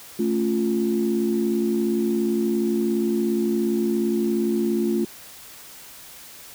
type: chord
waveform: sine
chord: A augmented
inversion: none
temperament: equal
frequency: 220 / 277.2 / 349.2 Hz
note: A3 / C#4 / E#4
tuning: 0 / 0 / 0 cents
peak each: -22 / -28 / -22 dBFS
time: 0.19-5.05 s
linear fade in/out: 5 ms
effects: tanh soft clip ceiling -11 dBFS + white hiss -43 dBFS RMS until 6.54 s